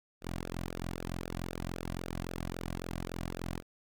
sawtooth tone with flanger, 43.51 Hz, F1, 6 cents flat, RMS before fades -39 dBFS, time 0.21-3.63 s, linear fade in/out 50 ms, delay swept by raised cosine 0.94 to 2.34 ms, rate 3.8 Hz, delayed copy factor -0.9, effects none

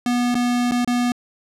square tone with dropouts, 243.7 Hz, B3, 23 cents flat, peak -18 dBFS, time 0.06-1.12 s, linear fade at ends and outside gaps 2 ms, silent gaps 0.345-0.352 / 0.712-0.719 / 0.847-0.875 s, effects low-pass 10000 Hz 12 dB/octave

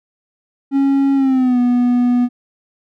triangle tone with pitch glide, 274.9 to 244.9 Hz, C#4 to B3, -14 to -14 cents, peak -9 dBFS, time 0.71-2.29 s, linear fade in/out 50 ms, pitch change -200 cents, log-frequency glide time 1.15-1.59 s, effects none

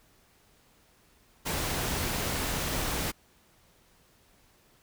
pink noise, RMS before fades -31 dBFS, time 1.45-3.12 s, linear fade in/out 20 ms, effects pink hiss -63 dBFS RMS until 4.82 s

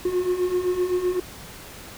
triangle beating tone pair, 355.8 / 363.6 Hz, F4 / F#4, +32 / -30 cents, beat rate 7.8 Hz, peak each -25 / -20 dBFS, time 0.05-1.2 s, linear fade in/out 5 ms, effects pink hiss -41 dBFS RMS until 1.97 s

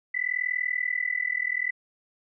sine tone with amplitude modulation, 1992 Hz, B6, 14 cents sharp, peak -21 dBFS, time 0.14-1.71 s, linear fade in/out 10 ms, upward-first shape sine, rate 40.6 Hz, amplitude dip 95%, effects none

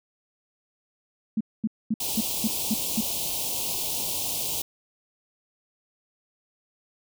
sine tone bursts, 219.1 Hz, A3, 7 cents flat, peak -21 dBFS, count 7, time 1.37-3.009 s, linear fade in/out 5 ms, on 37 ms, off 230 ms
white band-stop noise, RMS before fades -29 dBFS, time 2-4.62 s, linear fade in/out 5 ms, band 980 to 2600 Hz, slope 48 dB/octave
effects none

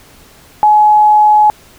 sine tone, 846 Hz, G#5, 32 cents sharp, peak -4 dBFS, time 0.63-1.5 s, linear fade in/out 0 ms, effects pink hiss -42 dBFS RMS until 1.78 s

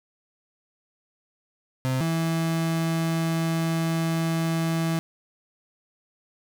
35% pulse tone pair in turn, 130 / 163.97 Hz, C3 / E3, -11 / -9 cents, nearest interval major third, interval 402 cents, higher second, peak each -21 dBFS, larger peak neither, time 1.85-2.01 / 2.01-4.99 s, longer second, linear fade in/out 0 ms, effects none

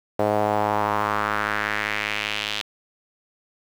sawtooth tone with band-pass filter sweep, 105.1 Hz, G#2, 21 cents sharp, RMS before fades -24 dBFS, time 0.19-2.62 s, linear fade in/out 5 ms, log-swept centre 600 to 3400 Hz, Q 2.4, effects 7-bit

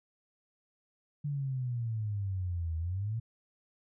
sine exponential two-way sweep, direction down then up, 147.8 to 79.8 to 117.3 Hz, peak -31 dBFS, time 1.24-3.2 s, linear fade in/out 10 ms, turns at 2.77 s, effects none

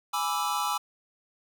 square chord, E dominant seventh, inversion first, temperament equal, 830.6 / 987.8 / 1174.7 / 1318.5 Hz, G#5 / B5 / D6 / E6, 0 / 0 / 0 / 0 cents, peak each -33 dBFS, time 0.13-0.78 s, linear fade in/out 10 ms, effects none

